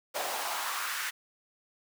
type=noise with high-pass filter sweep; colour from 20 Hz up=pink; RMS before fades=-34 dBFS; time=0.14-1.11 s; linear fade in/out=20 ms; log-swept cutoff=590 to 1700 Hz; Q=2.3; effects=none